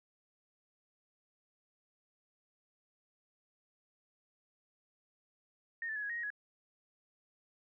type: tone with pitch steps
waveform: sine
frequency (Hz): 1843 / 1758 / 1694 / 1662 / 1872 / 1883 / 1677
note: A#6 / A6 / G#6 / G#6 / A#6 / A#6 / G#6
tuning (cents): -20 / -2 / +34 / +1 / +7 / +17 / +16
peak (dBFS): -36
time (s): 5.82-6.303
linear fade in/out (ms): 2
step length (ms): 69
effects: none